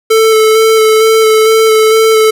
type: tone with vibrato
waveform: square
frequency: 440 Hz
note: A4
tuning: in tune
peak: -5 dBFS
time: 0.1-2.31 s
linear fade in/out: 10 ms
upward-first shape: square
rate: 2.2 Hz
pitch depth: 13 cents each way
effects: none